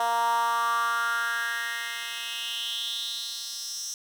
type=tone with high-pass filter sweep; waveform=10% pulse; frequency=233.1 Hz; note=A#3; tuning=in tune; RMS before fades=-29 dBFS; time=0-3.94 s; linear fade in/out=2 ms; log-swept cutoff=790 to 5900 Hz; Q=4.8; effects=none